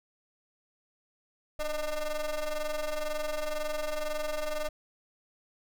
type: ring-modulated tone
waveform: 45% pulse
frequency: 300 Hz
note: D4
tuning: 37 cents sharp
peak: -27 dBFS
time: 1.59-4.69 s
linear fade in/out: 5 ms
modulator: 311 Hz
effects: none